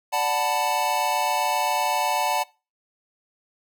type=chord; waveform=square; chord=B minor seventh; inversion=first; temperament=equal; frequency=587.3 / 740 / 880 / 987.8 Hz; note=D5 / F#5 / A5 / B5; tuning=0 / 0 / 0 / 0 cents; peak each=-31 / -27 / -25 / -30 dBFS; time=0.12-2.44 s; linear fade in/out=20 ms; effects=noise-tail reverb RT60 0.3 s tail -22 dB re dry